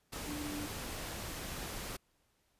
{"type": "tone in noise", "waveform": "sine", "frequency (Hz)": 294.8, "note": "D4", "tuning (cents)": 7, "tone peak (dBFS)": -40, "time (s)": [0.27, 0.67], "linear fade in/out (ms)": 10, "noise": "pink", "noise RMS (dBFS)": -42, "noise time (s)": [0.12, 1.97], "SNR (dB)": -1, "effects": ["pink hiss -75 dBFS RMS until 2.59 s", "resampled to 32000 Hz"]}